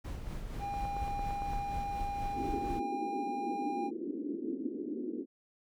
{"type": "noise with tremolo", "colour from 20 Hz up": "brown", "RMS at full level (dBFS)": -38, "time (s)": [0.04, 2.8], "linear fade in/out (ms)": 10, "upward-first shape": "sine", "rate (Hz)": 4.2, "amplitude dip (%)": 40}
{"type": "tone", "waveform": "triangle", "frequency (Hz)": 805, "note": "G5", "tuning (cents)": 46, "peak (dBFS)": -33, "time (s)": [0.59, 3.91], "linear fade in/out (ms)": 50}
{"type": "click train", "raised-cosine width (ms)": 1, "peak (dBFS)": -30, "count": 8, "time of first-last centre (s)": [0.74, 1.534], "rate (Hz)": 8.82}
{"type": "band-pass noise", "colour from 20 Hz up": "pink", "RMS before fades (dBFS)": -38, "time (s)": [2.33, 5.26], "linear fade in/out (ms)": 50, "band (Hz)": [250, 380], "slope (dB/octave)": 48}
{"effects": []}